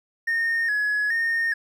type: tone with vibrato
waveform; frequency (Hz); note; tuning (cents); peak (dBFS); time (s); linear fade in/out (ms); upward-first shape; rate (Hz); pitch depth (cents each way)
triangle; 1760; A6; 0; -18; 0.27-1.54; 10; square; 1.2; 73
effects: tanh soft clip ceiling -16 dBFS